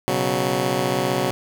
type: chord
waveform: 10% pulse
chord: B suspended second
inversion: none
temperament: just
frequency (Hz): 123.47 / 138.9 / 185.21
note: B2 / C#3 / F#3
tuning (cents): 0 / +4 / +2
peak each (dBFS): -17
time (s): 0.08-1.31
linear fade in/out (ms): 0
effects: none